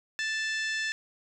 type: harmonic tone with a mistuned harmonic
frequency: 880 Hz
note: A5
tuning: in tune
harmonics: 2 / 3 / 4 / 5 / 6 / 7 / 8 / 9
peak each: -30 / -37 / -39 / -44 / -40 / -47 / -47 / -50 dBFS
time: 0.19-0.92 s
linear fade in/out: 0 ms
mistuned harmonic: 5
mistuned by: -69 cents
effects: 11-bit